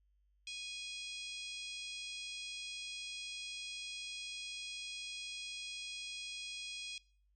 harmonic tone with a mistuned harmonic, 828 Hz, G#5, 5 cents flat, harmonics 3 / 4 / 5 / 6 / 7 / 8 / 9 / 10, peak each -47 / -47 / -52 / -52 / -55 / -57 / -63 / -56 dBFS, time 0.47-6.98 s, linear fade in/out 2 ms, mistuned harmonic 7, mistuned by -41 cents, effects noise-tail reverb RT60 0.5 s tail -23 dB re dry + added 50 Hz sine -70 dBFS peak until 7.35 s

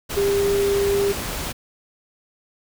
sine tone in noise, 399.9 Hz, G4, 35 cents sharp, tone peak -17 dBFS, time 0.16-1.13 s, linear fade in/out 20 ms, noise pink, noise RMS -28 dBFS, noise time 0.09-1.53 s, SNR +8 dB, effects none

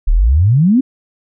sine exponential sweep, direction up, 32.7 to 277.2 Hz, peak -7 dBFS, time 0.07-0.81 s, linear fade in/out 10 ms, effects none

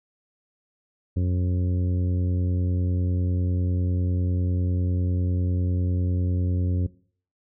harmonic tone, 90 Hz, F#2, 47 cents flat, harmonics 1 / 2 / 3 / 4 / 5 / 6, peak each -21 / -30 / -33 / -40 / -41 / -44 dBFS, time 1.16-6.87 s, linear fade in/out 10 ms, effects noise-tail reverb RT60 0.5 s tail -20 dB re dry

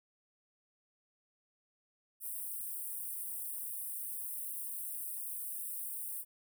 white high-pass noise, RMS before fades -41 dBFS, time 2.2-6.25 s, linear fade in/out 50 ms, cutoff 8500 Hz, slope 96 dB/octave, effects none

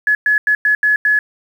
sine tone bursts at uneven times, 1700 Hz, G#6, 40 cents sharp, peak -10 dBFS, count 6, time 0.07-0.15 / 0.26-0.38 / 0.47-0.55 / 0.65-0.75 / 0.83-0.96 / 1.05-1.19 s, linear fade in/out 2 ms, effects 7-bit

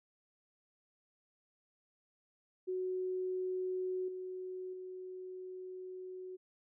sine tone with level steps, 370 Hz, F#4, in tune, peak -34 / -40 / -43 dBFS, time 2.67-6.37 s, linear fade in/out 20 ms, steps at 4.08 / 4.73 s, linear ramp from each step 5 ms, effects none

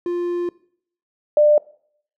triangle / sine tone pair in turn, 350 / 596.7 Hz, F4 / D5, +4 / +27 cents, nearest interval major sixth, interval 923 cents, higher second, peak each -18 / -10 dBFS, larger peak second, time 0.06-0.49 / 1.37-1.58 s, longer first, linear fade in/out 2 ms, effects noise-tail reverb RT60 0.6 s tail -21 dB re dry

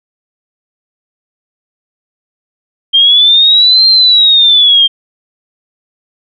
sine linear two-way sweep, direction up then down, 3172 to 4186 to 3172 Hz, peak -3 dBFS, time 2.93-4.88 s, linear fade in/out 20 ms, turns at 3.87 s, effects none

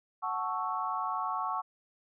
sine chord, F# minor seventh, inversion none, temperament equal, 740 / 880 / 1108.7 / 1318.5 Hz, F#5 / A5 / C#6 / E6, 0 / 0 / 0 / 0 cents, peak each -37 / -37 / -33 / -39 dBFS, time 0.22-1.62 s, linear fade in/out 20 ms, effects none

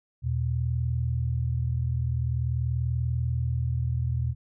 sine tone pair together, 81.16 / 121.6 Hz, E2 / B2, -26 / -26 cents, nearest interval perfect fifth, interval 700 cents, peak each -28 / -26 dBFS, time 0.22-4.35 s, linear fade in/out 50 ms, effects none

